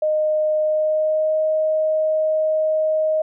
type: tone with pitch glide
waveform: sine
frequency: 616 to 625 Hz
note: D#5 to D#5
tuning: -17 to +8 cents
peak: -16 dBFS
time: 0.02-3.22 s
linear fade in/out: 5 ms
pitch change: +25 cents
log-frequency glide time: 0.61-1.4 s
effects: none